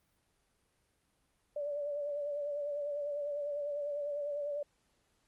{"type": "tone with vibrato", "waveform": "sine", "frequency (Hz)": 580, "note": "D5", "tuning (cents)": -22, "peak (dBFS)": -34, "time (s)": [1.56, 4.63], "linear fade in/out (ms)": 5, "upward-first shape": "sine", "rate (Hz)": 10, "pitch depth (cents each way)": 37, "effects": ["pink hiss -75 dBFS RMS until 5.27 s", "Opus 32 kbps"]}